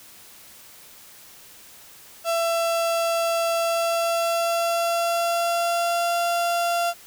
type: tone with pitch glide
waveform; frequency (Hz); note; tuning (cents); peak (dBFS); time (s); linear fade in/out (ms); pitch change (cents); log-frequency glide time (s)
35% pulse; 670 to 688.8; E5 to F5; +28 to -24; -19; 2.24-6.94; 50; +48; 3.58-6.18
effects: white hiss -47 dBFS RMS until 7.06 s